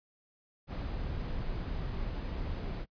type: noise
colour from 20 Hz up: brown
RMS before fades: -36 dBFS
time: 0.67-2.86 s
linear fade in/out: 50 ms
effects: noise-tail reverb RT60 0.1 s tail -25 dB re dry + resampled to 11025 Hz